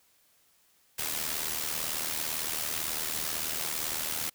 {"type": "noise with amplitude modulation", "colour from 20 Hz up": "white", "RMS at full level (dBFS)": -30, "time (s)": [0.98, 4.3], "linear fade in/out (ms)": 10, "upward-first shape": "sine", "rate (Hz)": 78, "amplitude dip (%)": 65, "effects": ["white hiss -66 dBFS RMS until 4.34 s"]}